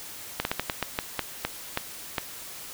slowing click train, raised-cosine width 0.3 ms, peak -9 dBFS, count 11, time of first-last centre 0.4-2.182 s, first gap 51 ms, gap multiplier 1.26, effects white hiss -41 dBFS RMS until 2.73 s

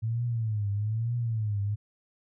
sine tone with vibrato, 110 Hz, A2, in tune, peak -26 dBFS, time 0.02-1.76 s, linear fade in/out 20 ms, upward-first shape triangle, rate 1.1 Hz, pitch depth 170 cents each way, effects none

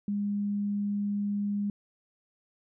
sine tone, 203.8 Hz, G#3, 32 cents flat, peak -27 dBFS, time 0.08-1.7 s, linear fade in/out 2 ms, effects none

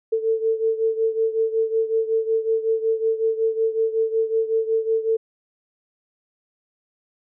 sine beating tone pair, 445.2 / 450.6 Hz, A4 / A4, +20 / +41 cents, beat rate 5.4 Hz, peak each -20 / -24 dBFS, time 0.12-5.17 s, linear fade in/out 10 ms, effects none

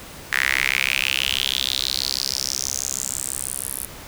sawtooth tone with high-pass filter sweep, 66.2 Hz, C2, 21 cents sharp, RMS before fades -24 dBFS, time 0.32-3.86 s, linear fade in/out 10 ms, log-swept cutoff 1800 to 11000 Hz, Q 5.1, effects pink hiss -39 dBFS RMS until 4.07 s

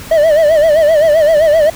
triangle tone with vibrato, 621 Hz, D#5, 3 cents flat, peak -4 dBFS, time 0.11-1.7 s, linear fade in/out 5 ms, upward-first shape sine, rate 7.7 Hz, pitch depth 110 cents each way, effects pink hiss -30 dBFS RMS until 1.75 s

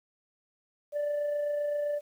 sine tone with amplitude modulation, 586 Hz, D5, 4 cents flat, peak -24 dBFS, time 0.92-2.01 s, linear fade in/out 50 ms, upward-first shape sine, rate 27.7 Hz, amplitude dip 35%, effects tanh soft clip ceiling -26 dBFS + 10-bit

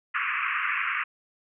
pink band-pass noise, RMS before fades -28 dBFS, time 0.14-1.04 s, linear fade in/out 10 ms, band 1100 to 2700 Hz, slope 96 dB/octave, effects none

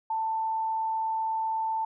sine tone, 888 Hz, A5, 16 cents sharp, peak -26 dBFS, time 0.1-1.85 s, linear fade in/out 5 ms, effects none

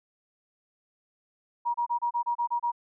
sine tone bursts, 952 Hz, A#5, 36 cents sharp, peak -24 dBFS, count 9, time 1.65-2.719 s, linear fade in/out 20 ms, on 93 ms, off 29 ms, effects none

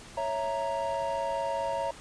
triangle chord, A# diminished, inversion first, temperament equal, 554.4 / 659.3 / 932.3 Hz, C#5 / E5 / A#5, 0 / 0 / 0 cents, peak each -31 / -32 / -30 dBFS, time 0.17-1.91 s, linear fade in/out 5 ms, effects pink hiss -48 dBFS RMS until 2 s + resampled to 22050 Hz

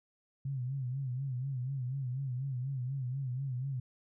sine tone with vibrato, 130.81 Hz, C3, in tune, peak -33 dBFS, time 0.45-3.8 s, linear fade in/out 5 ms, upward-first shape sine, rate 4.1 Hz, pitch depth 110 cents each way, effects none

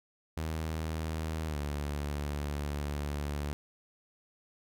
sawtooth tone with pitch glide, 79.4 to 72.81 Hz, D#2 to D2, +36 to -14 cents, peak -29 dBFS, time 0.37-3.53 s, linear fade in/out 0 ms, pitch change -150 cents, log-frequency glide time 1.47-1.56 s, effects none

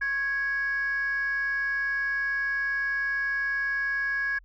sine tone with frequency modulation, 1661.2 Hz, G#6, in tune, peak -24 dBFS, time 0.01-4.39 s, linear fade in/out 10 ms, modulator 574 Hz, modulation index 0.3, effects tanh soft clip ceiling -21 dBFS + added 43 Hz sine -51 dBFS peak until 4.44 s

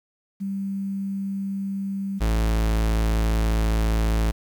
sine / 45% pulse tone pair in turn, 196 / 54.75 Hz, G3 / A1, 0 / -8 cents, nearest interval octave + minor seventh, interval 2208 cents, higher first, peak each -25 / -19 dBFS, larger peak second, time 0.4-2.2 / 2.2-4.32 s, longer second, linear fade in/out 20 ms, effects 9-bit

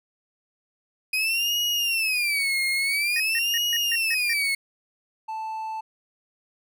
35% pulse tone with vibrato, 2489 Hz, D#7, in tune, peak -20 dBFS, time 1.13-4.55 s, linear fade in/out 5 ms, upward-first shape sine, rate 0.49 Hz, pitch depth 260 cents each way
square tone bursts, 1851 Hz, A#6, 13 cents flat, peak -27 dBFS, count 7, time 3.16-4.333 s, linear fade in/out 2 ms, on 39 ms, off 150 ms
triangle tone, 880 Hz, A5, in tune, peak -27 dBFS, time 5.28-5.81 s, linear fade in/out 10 ms
effects none

